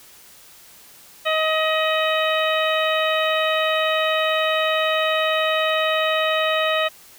harmonic tone with a mistuned harmonic, 631 Hz, D#5, 24 cents sharp, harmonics 1 / 2 / 3 / 4 / 5 / 6, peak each -21 / -24 / -26 / -27 / -28 / -29 dBFS, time 1.25-6.89 s, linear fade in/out 20 ms, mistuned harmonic 5, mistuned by -69 cents, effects white hiss -47 dBFS RMS until 7.18 s

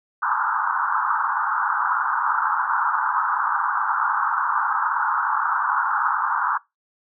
white band-pass noise, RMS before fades -22 dBFS, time 0.22-6.58 s, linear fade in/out 10 ms, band 840 to 1500 Hz, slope 96 dB/octave, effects noise-tail reverb RT60 0.2 s tail -22 dB re dry

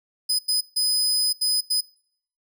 sawtooth tone bursts at uneven times, 5010 Hz, D#8, 11 cents sharp, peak -17 dBFS, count 5, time 0.29-0.39 / 0.48-0.61 / 0.76-1.33 / 1.41-1.61 / 1.7-1.81 s, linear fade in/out 10 ms, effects noise-tail reverb RT60 0.6 s tail -22 dB re dry

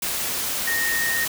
sine tone in noise, 1852 Hz, A#6, 12 cents flat, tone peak -22 dBFS, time 0.67-1.25 s, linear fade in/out 5 ms, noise white, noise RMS -26 dBFS, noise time 0.02-1.28 s, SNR +1 dB, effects none

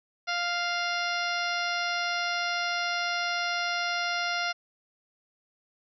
harmonic tone with a mistuned harmonic, 698.5 Hz, F5, in tune, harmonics 1 / 2 / 3 / 4 / 5 / 6 / 7 / 8, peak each -33 / -31 / -34 / -37 / -40 / -39 / -39 / -40 dBFS, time 0.27-4.53 s, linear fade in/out 20 ms, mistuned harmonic 7, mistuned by +34 cents, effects none

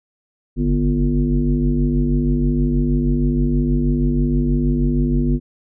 sine tone with frequency modulation, 148.8 Hz, D3, 23 cents sharp, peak -14 dBFS, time 0.56-5.4 s, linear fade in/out 50 ms, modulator 97.1 Hz, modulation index 1.6, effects none

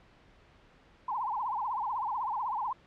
sine tone with vibrato, 932.3 Hz, A#5, in tune, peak -30 dBFS, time 1.08-2.73 s, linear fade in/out 5 ms, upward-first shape triangle, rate 16 Hz, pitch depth 260 cents each way, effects pink hiss -60 dBFS RMS until 2.86 s + low-pass 3000 Hz 12 dB/octave

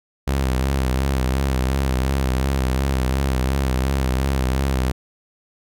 sawtooth tone with vibrato, 66 Hz, C2, 16 cents sharp, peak -14 dBFS, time 0.27-4.92 s, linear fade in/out 10 ms, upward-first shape sine, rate 2.8 Hz, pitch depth 64 cents each way, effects none

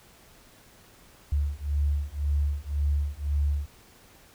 sine beating tone pair, 71.4 / 73.3 Hz, D2 / D2, -48 / -3 cents, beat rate 1.9 Hz, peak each -27 dBFS, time 1.32-3.66 s, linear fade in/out 5 ms, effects pink hiss -55 dBFS RMS until 4.34 s

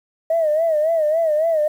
sine tone with vibrato, 633 Hz, D#5, 30 cents sharp, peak -14 dBFS, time 0.3-1.68 s, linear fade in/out 5 ms, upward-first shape sine, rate 3.6 Hz, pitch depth 100 cents each way, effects tanh soft clip ceiling -10 dBFS + 8-bit

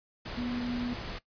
sine tone in noise, 243.5 Hz, B3, 24 cents flat, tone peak -31 dBFS, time 0.37-0.94 s, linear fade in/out 10 ms, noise pink, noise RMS -39 dBFS, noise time 0.25-1.19 s, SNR +5 dB, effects noise-tail reverb RT60 0.1 s tail -18 dB re dry + resampled to 11025 Hz

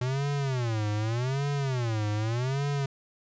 square tone with vibrato, 122.5 Hz, B2, 14 cents flat, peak -27 dBFS, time 0.01-2.86 s, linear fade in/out 5 ms, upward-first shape sine, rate 0.84 Hz, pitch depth 270 cents each way, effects resampled to 16000 Hz

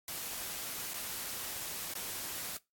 white noise with dropouts, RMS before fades -40 dBFS, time 0.08-2.57 s, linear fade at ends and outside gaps 1 ms, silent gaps 0.935-0.941 / 1.937-1.953 s, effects noise-tail reverb RT60 0.2 s tail -20 dB re dry + AAC 64 kbps

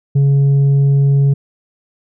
sine tone with tanh clipping, 139.4 Hz, C#3, 10 cents sharp, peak -9 dBFS, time 0.15-1.34 s, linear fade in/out 10 ms, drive 3 dB, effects none

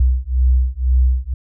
sine beating tone pair, 62.4 / 64.4 Hz, B1 / C2, +19 / -27 cents, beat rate 2 Hz, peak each -15 dBFS, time 0-1.34 s, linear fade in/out 5 ms, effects none

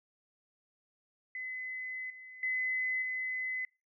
sine tone with level steps, 2026 Hz, B6, 44 cents sharp, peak -37 / -47 / -30 / -33 dBFS, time 1.35-3.65 s, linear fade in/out 2 ms, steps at 2.1 / 2.43 / 3.02 s, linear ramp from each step 2 ms, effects noise-tail reverb RT60 0.3 s tail -26 dB re dry

